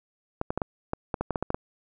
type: clicks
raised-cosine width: 1 ms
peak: -13 dBFS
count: 12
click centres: 0.414 / 0.505 / 0.576 / 0.618 / 0.934 / 1.142 / 1.21 / 1.307 / 1.358 / 1.426 / 1.504 / 1.545 s
effects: none